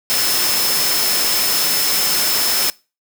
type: tone in noise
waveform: sine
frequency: 5250 Hz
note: E8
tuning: 8 cents flat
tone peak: -20 dBFS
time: 0.1-2.7 s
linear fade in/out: 0 ms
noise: white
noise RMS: -18 dBFS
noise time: 0.1-2.7 s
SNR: -5 dB
effects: noise-tail reverb RT60 0.3 s tail -23 dB re dry + high-pass 150 Hz 12 dB/octave